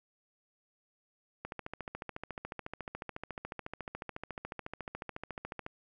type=click train; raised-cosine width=0.5 ms; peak=-24 dBFS; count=60; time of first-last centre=1.45-5.664 s; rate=14 Hz; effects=none